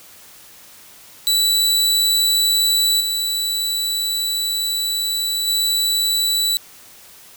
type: tone with level steps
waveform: sawtooth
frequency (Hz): 3951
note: B7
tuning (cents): 0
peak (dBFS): -11 / -16 / -13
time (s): 1.27-6.57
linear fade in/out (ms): 0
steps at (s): 3 / 5.47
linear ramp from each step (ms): 10
effects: white hiss -44 dBFS RMS until 7.36 s